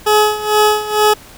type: tone with tremolo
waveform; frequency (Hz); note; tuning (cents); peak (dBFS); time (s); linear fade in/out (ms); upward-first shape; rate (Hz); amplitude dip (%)
20% pulse; 424; G#4; +36; -3; 0.06-1.14; 10; sine; 2.2; 80
effects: pink hiss -39 dBFS RMS until 1.37 s